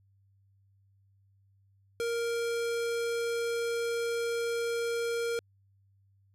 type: tone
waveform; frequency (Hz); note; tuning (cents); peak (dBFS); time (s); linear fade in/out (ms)
square; 467.1; A#4; +3; -30; 2-5.39; 0
effects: added 98 Hz sine -63 dBFS peak until 6.34 s + low-pass 12000 Hz 12 dB/octave